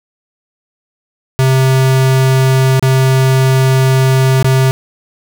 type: tone with dropouts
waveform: square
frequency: 131.8 Hz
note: C3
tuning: 13 cents sharp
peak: -8 dBFS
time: 1.39-4.71 s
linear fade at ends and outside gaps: 0 ms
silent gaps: 2.795-2.826 / 4.427-4.445 s
effects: none